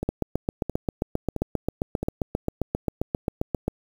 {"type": "two click trains", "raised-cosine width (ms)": 2, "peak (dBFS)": [-14, -10], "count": [4, 28], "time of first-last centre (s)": [[0.03, 2.03], [0.09, 3.68]], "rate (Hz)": [1.5, 7.52], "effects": ["7-bit"]}